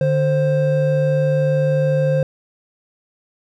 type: tone pair together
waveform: triangle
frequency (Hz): 148.93 / 526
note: D3 / C5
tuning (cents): +25 / +9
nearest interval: octave + minor seventh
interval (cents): 2184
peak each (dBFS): -15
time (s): 0.01-2.23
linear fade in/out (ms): 2
effects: none